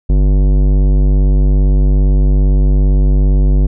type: tone with tanh clipping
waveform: sine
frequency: 48.8 Hz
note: G1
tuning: 7 cents flat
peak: -9 dBFS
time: 0.09-3.67 s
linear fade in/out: 10 ms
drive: 16 dB
effects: none